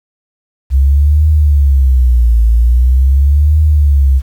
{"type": "tone with vibrato", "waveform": "sine", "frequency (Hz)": 65.7, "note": "C2", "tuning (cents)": 8, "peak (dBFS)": -5, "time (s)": [0.7, 4.22], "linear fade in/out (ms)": 50, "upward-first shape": "triangle", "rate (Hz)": 0.43, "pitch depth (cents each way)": 290, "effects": ["7-bit"]}